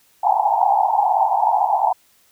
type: band-pass noise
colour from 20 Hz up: pink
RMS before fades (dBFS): -17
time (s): 0.23-1.93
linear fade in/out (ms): 5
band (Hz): 720 to 920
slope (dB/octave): 96
effects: white hiss -57 dBFS RMS until 2.31 s